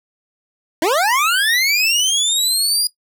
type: linear sweep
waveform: 25% pulse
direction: up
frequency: 293.7 to 4897 Hz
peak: -10 dBFS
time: 0.82-2.87 s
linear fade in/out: 2 ms
effects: noise-tail reverb RT60 0.1 s tail -18 dB re dry